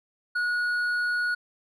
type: tone with hard clipping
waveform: sine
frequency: 1455 Hz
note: F#6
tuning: 29 cents flat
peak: -25 dBFS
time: 0.35-1.35 s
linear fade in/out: 10 ms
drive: 4 dB
effects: none